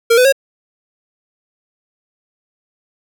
square tone with pitch steps, 463 / 502 / 544.3 Hz, A#4 / B4 / C#5, -12 / +28 / -32 cents, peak -8 dBFS, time 0.1-0.325 s, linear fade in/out 10 ms, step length 75 ms, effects none

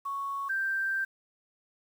sine tone pair in turn, 1108.7 / 1570.7 Hz, C#6 / G6, 0 / +3 cents, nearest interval tritone, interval 603 cents, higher second, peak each -31 / -27 dBFS, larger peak second, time 0.05-0.49 / 0.49-1.05 s, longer second, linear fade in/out 10 ms, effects 9-bit

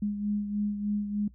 sine beating tone pair, 206.2 / 209.5 Hz, G#3 / G#3, -12 / +15 cents, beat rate 3.3 Hz, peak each -28 / -36 dBFS, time 0.02-1.28 s, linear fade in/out 5 ms, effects noise-tail reverb RT60 0.1 s tail -19 dB re dry + added 60 Hz sine -51 dBFS peak until 1.34 s

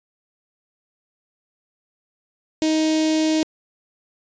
sawtooth tone with notch filter, 313.9 Hz, D#4, 15 cents sharp, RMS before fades -19 dBFS, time 2.62-3.43 s, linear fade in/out 0 ms, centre 1300 Hz, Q 0.52, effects resampled to 16000 Hz

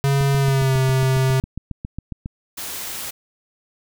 square tone with pitch glide, 138.59 to 131.72 Hz, C#3 to C3, 0 to +12 cents, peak -16 dBFS, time 0.04-1.4 s, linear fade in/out 0 ms, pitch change -88 cents, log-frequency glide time 0.37-0.76 s
click train, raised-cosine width 5 ms, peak -16 dBFS, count 16, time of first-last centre 0.21-2.259 s, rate 7.32 Hz
white noise, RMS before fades -30 dBFS, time 2.57-3.11 s, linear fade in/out 10 ms
effects none

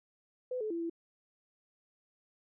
sine tone with pitch steps, 504 / 431 / 336.8 / 334.2 Hz, B4 / A4 / E4 / E4, +35 / -36 / +37 / +24 cents, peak -33 dBFS, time 0.51-0.898 s, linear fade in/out 5 ms, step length 97 ms, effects none

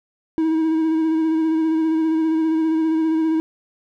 triangle tone with vibrato, 319.7 Hz, D#4, 47 cents sharp, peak -14 dBFS, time 0.38-3.4 s, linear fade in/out 0 ms, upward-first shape sine, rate 15 Hz, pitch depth 25 cents each way, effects none

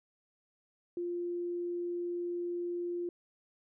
sine tone, 349.2 Hz, F4, in tune, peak -33 dBFS, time 0.97-3.09 s, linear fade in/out 2 ms, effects none

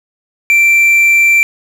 triangle tone with quantisation, 2349 Hz, D7, in tune, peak -4 dBFS, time 0.5-1.43 s, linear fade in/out 0 ms, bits 5, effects none

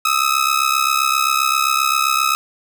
sawtooth ring-modulated tone, 1278 Hz, D#6, 46 cents sharp, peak -8 dBFS, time 0.05-2.35 s, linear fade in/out 0 ms, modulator 33.8 Hz, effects none

